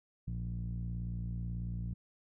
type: tone with low-pass filter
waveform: sawtooth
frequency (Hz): 58.27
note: A#1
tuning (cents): 0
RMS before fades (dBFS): -38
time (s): 0.27-1.94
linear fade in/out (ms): 10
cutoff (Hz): 150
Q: 5.7
effects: none